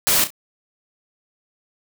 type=noise with echo; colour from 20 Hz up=white; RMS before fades=-17 dBFS; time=0.07-0.24 s; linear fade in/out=0 ms; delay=32 ms; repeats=2; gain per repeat=-11 dB; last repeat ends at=0.304 s; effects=none